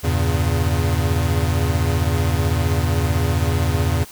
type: chord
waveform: square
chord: E diminished seventh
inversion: none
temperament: equal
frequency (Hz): 82.41 / 98 / 116.54 / 138.59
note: E2 / G2 / Bb2 / Db3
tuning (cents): 0 / 0 / 0 / 0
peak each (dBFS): -20 / -24 / -26 / -25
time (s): 0.03-4.05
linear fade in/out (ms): 20
effects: white hiss -41 dBFS RMS until 4.11 s